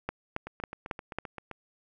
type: two click trains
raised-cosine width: 0.5 ms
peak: -24 / -16 dBFS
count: 9 / 5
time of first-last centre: 0.47-1.513 / 0.09-1.186 s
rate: 7.67 / 3.65 Hz
effects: none